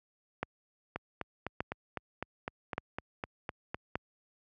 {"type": "two click trains", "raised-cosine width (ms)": 0.5, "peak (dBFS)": [-20, -17], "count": [12, 4], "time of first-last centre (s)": [[0.96, 3.745], [0.43, 3.955]], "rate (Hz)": [3.95, 0.851], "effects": ["high-pass 60 Hz 12 dB/octave"]}